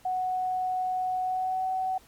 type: tone with pitch glide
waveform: sine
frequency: 740 to 752.1 Hz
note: F#5 to F#5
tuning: 0 to +28 cents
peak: -26 dBFS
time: 0.05-1.98 s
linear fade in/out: 5 ms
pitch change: +28 cents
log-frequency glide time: 1.22-1.64 s
effects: pink hiss -58 dBFS RMS until 2.07 s + AAC 64 kbps